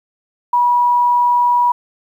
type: tone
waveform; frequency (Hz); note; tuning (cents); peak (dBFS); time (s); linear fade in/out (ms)
sine; 970; B5; -31; -10; 0.53-1.72; 5
effects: 8-bit